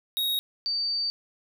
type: tone pair in turn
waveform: square / sine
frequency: 3771 / 4610 Hz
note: A#7 / D8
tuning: +19 / -33 cents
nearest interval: minor third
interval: 348 cents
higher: second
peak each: -25 dBFS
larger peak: neither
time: 0.17-0.39 / 0.66-1.1 s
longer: second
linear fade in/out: 0 ms
effects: none